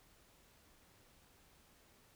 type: silence
effects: pink hiss -67 dBFS RMS until 2.15 s